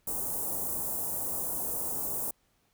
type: band-stop noise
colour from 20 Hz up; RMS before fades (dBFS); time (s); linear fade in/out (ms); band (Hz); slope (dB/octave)
white; -33; 0.07-2.31; 5; 930 to 8500; 24
effects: pink hiss -71 dBFS RMS until 2.73 s